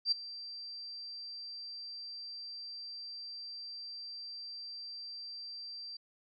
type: tone with ADSR envelope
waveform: sine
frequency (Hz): 4700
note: D8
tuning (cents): +1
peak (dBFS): -24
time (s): 0.05-5.97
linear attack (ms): 68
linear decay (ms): 10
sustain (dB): -18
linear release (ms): 6
effects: none